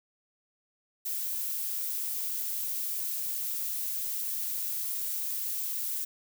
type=noise; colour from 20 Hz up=violet; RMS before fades=-33 dBFS; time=1.05-6.05 s; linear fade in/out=10 ms; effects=none